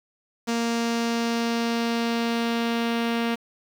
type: tone with low-pass filter sweep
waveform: sawtooth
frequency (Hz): 232.6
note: A#3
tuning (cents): -4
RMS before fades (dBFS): -25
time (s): 0.47-3.36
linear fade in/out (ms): 20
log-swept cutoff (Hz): 6400 to 3300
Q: 1.6
effects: 7-bit